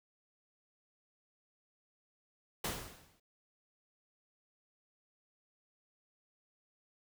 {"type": "noise with exponential decay", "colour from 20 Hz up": "pink", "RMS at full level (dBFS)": -34, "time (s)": [2.64, 3.2], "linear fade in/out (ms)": 5, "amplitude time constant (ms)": 120, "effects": []}